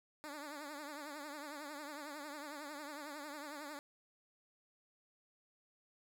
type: tone with vibrato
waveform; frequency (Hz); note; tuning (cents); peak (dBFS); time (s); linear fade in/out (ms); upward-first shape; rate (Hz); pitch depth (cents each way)
10% pulse; 293.7; D4; 0; -37; 0.24-3.79; 0; triangle; 11; 110
effects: none